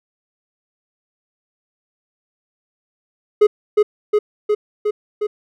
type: tone with echo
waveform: triangle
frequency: 420 Hz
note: G#4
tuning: 19 cents sharp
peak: -5 dBFS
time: 3.41-3.47 s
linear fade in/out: 10 ms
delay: 360 ms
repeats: 5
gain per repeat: -2 dB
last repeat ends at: 5.27 s
effects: none